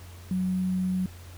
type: tone with sample-and-hold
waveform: sine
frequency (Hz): 185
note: F#3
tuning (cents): 0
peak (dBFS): -24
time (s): 0.31-1.06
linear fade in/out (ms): 2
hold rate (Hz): 11025
effects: added 88 Hz sine -43 dBFS peak until 1.37 s + pink hiss -51 dBFS RMS until 1.37 s